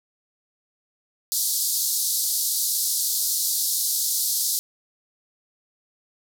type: band-pass noise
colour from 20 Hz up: white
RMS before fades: -24 dBFS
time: 1.32-4.59 s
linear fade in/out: 0 ms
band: 4000 to 15000 Hz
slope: 48 dB/octave
effects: none